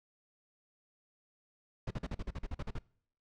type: noise bursts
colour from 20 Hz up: brown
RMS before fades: -37 dBFS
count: 12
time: 1.87-2.787 s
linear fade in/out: 5 ms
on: 37 ms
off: 43 ms
effects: noise-tail reverb RT60 0.6 s tail -23 dB re dry + low-pass 5000 Hz 12 dB/octave